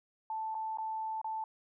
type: tone with dropouts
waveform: sine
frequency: 880 Hz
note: A5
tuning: in tune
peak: -34 dBFS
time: 0.3-1.44 s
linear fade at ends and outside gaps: 2 ms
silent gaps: 0.545-0.55 / 0.773-0.784 / 1.215-1.244 s
effects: none